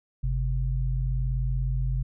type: tone pair together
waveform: sine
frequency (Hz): 48.43 / 129.3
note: G1 / C3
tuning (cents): -20 / -20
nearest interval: octave + perfect fourth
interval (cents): 1700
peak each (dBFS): -25 / -28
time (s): 0.23-2.03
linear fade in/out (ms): 10
effects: none